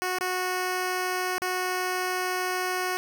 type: tone with dropouts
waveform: 10% pulse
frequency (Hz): 366.8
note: F#4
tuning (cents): -15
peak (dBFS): -18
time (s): 0.02-2.97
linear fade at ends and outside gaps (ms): 0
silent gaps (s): 0.186-0.209 / 1.381-1.419
effects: none